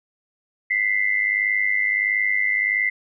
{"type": "tone pair together", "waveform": "sine", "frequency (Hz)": [1992.5, 2094], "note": ["B6", "C7"], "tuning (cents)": [15, 1], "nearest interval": "minor second", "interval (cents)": 86, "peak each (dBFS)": -21, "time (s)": [0.7, 2.9], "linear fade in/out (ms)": 10, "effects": []}